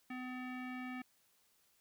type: tone with low-pass filter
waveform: square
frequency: 253.1 Hz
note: B3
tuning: 43 cents sharp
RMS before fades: -44 dBFS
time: 0.1-1.02 s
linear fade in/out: 5 ms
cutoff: 2200 Hz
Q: 3.6
effects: white hiss -73 dBFS RMS until 1.8 s